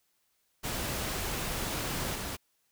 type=noise with level steps; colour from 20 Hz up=pink; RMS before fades=-34 / -37 dBFS; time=0.63-2.37 s; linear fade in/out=20 ms; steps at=2.15 s; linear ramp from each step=5 ms; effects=white hiss -74 dBFS RMS until 2.71 s